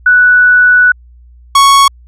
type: tone pair in turn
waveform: sine / 45% pulse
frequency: 1480 / 1108.7 Hz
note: F#6 / C#6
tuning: 0 / 0 cents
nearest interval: perfect fourth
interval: 500 cents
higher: first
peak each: -3 dBFS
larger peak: neither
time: 0.06-0.92 / 1.55-1.88 s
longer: first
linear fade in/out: 5 ms
effects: added 60 Hz sine -36 dBFS peak until 2.07 s + low-pass 11000 Hz 12 dB/octave